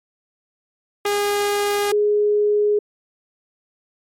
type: tone pair in turn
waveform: sawtooth / sine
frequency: 408.7 / 416.6 Hz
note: G#4 / G#4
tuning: -28 / +5 cents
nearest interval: unison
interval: 33 cents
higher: second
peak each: -14 / -14 dBFS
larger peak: neither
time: 1.05-1.92 / 1.92-2.79 s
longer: neither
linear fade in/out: 5 ms
effects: MP3 64 kbps